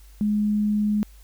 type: tone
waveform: sine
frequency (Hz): 209.5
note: G#3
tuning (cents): +15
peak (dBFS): -19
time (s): 0.21-1.03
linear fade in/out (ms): 0
effects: added 50 Hz sine -45 dBFS peak until 1.23 s + white hiss -57 dBFS RMS until 1.23 s